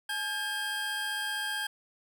25% pulse tone pair together, 851 / 1606.5 Hz, G#5 / G6, +42 / +42 cents, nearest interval major seventh, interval 1100 cents, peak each -35 / -28 dBFS, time 0.09-1.67 s, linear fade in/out 5 ms, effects none

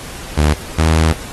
sawtooth tone pair in turn, 75.2 / 79.93 Hz, D2 / D#2, +42 / +47 cents, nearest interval minor second, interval 105 cents, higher second, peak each -6 dBFS, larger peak neither, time 0.37-0.54 / 0.78-1.13 s, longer second, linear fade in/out 10 ms, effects pink hiss -31 dBFS RMS until 1.32 s + AAC 32 kbps

